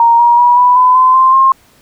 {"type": "tone with pitch steps", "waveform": "sine", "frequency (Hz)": [932.3, 950.2, 968.5, 987.2, 1006.2, 1025.5, 1045.3, 1065.4], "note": ["A#5", "A#5", "B5", "B5", "B5", "C6", "C6", "C6"], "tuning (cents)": [0, 33, -34, -1, 32, -35, -2, 31], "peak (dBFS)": -4, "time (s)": [0, 1.52], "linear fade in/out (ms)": 2, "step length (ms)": 190, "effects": ["pink hiss -48 dBFS RMS until 1.81 s"]}